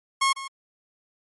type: tone with echo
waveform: sawtooth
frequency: 1086 Hz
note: C#6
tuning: 36 cents flat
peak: -15 dBFS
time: 0.21-0.33 s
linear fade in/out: 10 ms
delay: 150 ms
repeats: 1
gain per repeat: -14 dB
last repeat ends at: 0.48 s
effects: MP3 48 kbps